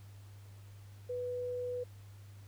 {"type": "tone", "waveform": "sine", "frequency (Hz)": 493.9, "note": "B4", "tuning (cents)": 0, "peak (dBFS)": -35, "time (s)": [1.09, 1.84], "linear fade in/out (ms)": 10, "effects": ["added 100 Hz sine -50 dBFS peak until 2.47 s", "pink hiss -64 dBFS RMS until 2.47 s"]}